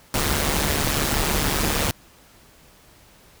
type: noise with amplitude modulation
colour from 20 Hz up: pink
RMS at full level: -19 dBFS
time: 0.14-1.91 s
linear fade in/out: 2 ms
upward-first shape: sine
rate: 146 Hz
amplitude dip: 70%
effects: pink hiss -52 dBFS RMS until 3.4 s